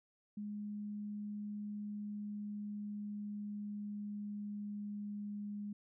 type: tone with pitch glide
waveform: sine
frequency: 207.7 to 205.9 Hz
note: G#3 to G#3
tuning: 0 to -15 cents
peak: -40 dBFS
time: 0.37-5.73 s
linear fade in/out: 5 ms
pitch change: -15 cents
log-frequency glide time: 1.75-5.48 s
effects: none